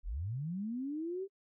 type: linear sweep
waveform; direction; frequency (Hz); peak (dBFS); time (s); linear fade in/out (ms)
sine; up; 30.83 to 397.8; -35; 0.03-1.28; 50
effects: noise-tail reverb RT60 0.1 s tail -26 dB re dry